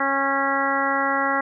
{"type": "harmonic tone with a mistuned harmonic", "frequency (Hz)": 274.3, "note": "C#4", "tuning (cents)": -18, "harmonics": [1, 2, 3, 4, 5, 6, 7], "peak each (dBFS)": [-29, -28, -26, -26, -26, -28, -27], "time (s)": [0, 1.41], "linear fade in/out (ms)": 5, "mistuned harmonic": 7, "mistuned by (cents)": 19, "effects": []}